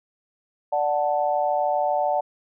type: chord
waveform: sine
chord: D major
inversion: none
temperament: equal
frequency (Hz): 587.3 / 740 / 880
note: D5 / F#5 / A5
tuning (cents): 0 / 0 / 0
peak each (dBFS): -24 / -23 / -26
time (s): 0.72-2.21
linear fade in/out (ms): 10
effects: none